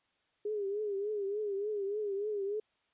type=tone with vibrato; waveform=sine; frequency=409.2 Hz; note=G#4; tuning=26 cents flat; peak=-32 dBFS; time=0.45-2.6 s; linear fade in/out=5 ms; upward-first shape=triangle; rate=3.4 Hz; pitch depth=100 cents each way; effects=white hiss -75 dBFS RMS until 2.93 s + resampled to 8000 Hz